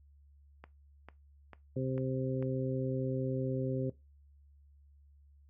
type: click train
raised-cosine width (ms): 0.5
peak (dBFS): -33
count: 5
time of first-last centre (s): 0.64-2.426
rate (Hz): 2.24
type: harmonic tone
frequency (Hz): 130.81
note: C3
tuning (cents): 0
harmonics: 1 / 2 / 3 / 4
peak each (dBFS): -34 / -37 / -39 / -40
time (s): 1.76-3.9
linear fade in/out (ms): 5
effects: noise-tail reverb RT60 0.2 s tail -18 dB re dry + added 71 Hz sine -58 dBFS peak until 5.49 s